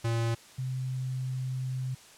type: tone pair in turn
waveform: square / sine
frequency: 115.5 / 129.4 Hz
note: A#2 / C3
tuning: -16 / -19 cents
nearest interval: major second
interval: 197 cents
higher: second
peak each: -27 / -30 dBFS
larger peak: first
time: 0.04-0.35 / 0.58-1.95 s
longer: second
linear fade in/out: 10 ms
effects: white hiss -53 dBFS RMS until 2.17 s + low-pass 9000 Hz 12 dB/octave